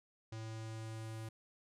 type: tone with low-pass filter sweep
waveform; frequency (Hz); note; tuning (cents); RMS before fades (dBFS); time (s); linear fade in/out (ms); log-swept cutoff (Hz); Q
square; 111.2; A2; +19; -45; 0.32-1.29; 5; 6300 to 11000; 1.5
effects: none